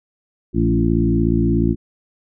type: harmonic tone with a mistuned harmonic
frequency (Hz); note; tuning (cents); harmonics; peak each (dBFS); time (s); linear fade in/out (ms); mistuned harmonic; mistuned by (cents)
56.8; A#1; -44; 1 / 2 / 3 / 4 / 5 / 6; -21 / -21 / -21 / -21 / -21 / -21; 0.53-1.76; 50; 4; -20
effects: none